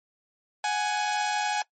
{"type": "tone pair together", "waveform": "sawtooth", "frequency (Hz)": [743, 834], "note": ["F#5", "G#5"], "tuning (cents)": [7, 7], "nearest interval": "major second", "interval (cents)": 200, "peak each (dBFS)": [-28, -22], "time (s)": [0.64, 1.62], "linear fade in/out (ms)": 2, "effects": ["noise-tail reverb RT60 0.1 s tail -21 dB re dry", "MP3 32 kbps"]}